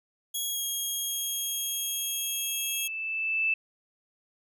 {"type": "tone with pitch glide", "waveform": "10% pulse", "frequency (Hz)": [3322, 3267], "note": ["G#7", "G#7"], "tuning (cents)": [0, -29], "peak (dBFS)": -22, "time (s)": [0.34, 2.88], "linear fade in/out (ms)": 10, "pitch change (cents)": -29, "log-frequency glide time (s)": [0.46, 0.64]}
{"type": "tone with exponential growth", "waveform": "sine", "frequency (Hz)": 2637, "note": "E7", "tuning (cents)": 0, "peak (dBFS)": -22, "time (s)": [1.1, 3.54], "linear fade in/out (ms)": 5, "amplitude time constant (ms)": 530}
{"effects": []}